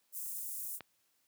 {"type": "high-pass noise", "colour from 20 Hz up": "white", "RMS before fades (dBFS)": -41, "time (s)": [0.12, 0.8], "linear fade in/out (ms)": 50, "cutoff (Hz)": 8000, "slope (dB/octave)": 24}
{"type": "click", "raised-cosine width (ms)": 0.3, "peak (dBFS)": -28, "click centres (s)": 0.807}
{"effects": ["white hiss -75 dBFS RMS until 1.27 s", "high-pass 80 Hz 12 dB/octave"]}